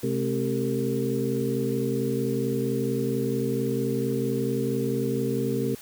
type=tone cluster; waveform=sine; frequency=130.6 / 217 / 268.3 / 392.1 / 456.5 Hz; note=C3 / A3 / C4 / G4 / A#4; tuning=-3 / -24 / +44 / 0 / -36 cents; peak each=-30 dBFS; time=0.03-5.75 s; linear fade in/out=5 ms; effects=white hiss -46 dBFS RMS until 5.81 s